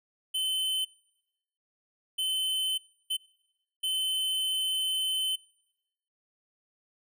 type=tone bursts at uneven times; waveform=square; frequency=3057 Hz; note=G7; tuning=44 cents flat; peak=-28 dBFS; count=4; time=0.34-0.85 / 2.18-2.78 / 3.1-3.17 / 3.83-5.36 s; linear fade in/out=10 ms; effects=noise-tail reverb RT60 1.0 s tail -25 dB re dry